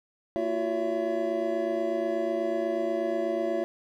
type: tone cluster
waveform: triangle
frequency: 229.4 / 338.6 / 366.8 / 565 / 668 Hz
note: A#3 / E4 / F#4 / C#5 / E5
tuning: -28 / +46 / -15 / +33 / +23 cents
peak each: -36 / -29 / -31 / -30 / -29 dBFS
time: 0.36-3.64 s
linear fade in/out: 0 ms
effects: none